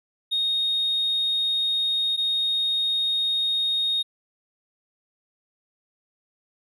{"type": "tone pair in turn", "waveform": "triangle", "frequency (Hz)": [3717, 3717], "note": ["A#7", "A#7"], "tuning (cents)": [-6, -6], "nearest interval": "unison", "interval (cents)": 0, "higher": "neither", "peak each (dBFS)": -18, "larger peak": "neither", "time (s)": [[0.31, 2.17], [2.17, 4.03]], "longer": "neither", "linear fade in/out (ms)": 20, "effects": ["tanh soft clip ceiling -18 dBFS", "resampled to 32000 Hz"]}